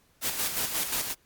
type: noise with tremolo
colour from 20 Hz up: white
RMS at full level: -28 dBFS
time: 0.21-1.15 s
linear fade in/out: 50 ms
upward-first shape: square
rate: 5.6 Hz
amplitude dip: 50%
effects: pink hiss -65 dBFS RMS until 1.25 s + Opus 48 kbps